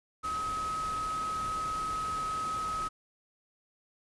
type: tone in noise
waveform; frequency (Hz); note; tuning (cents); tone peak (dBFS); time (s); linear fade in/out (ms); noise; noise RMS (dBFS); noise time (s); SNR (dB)
sine; 1275; D#6; +42; -31; 0.23-2.89; 20; pink; -43; 0.23-2.89; +9
effects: resampled to 24000 Hz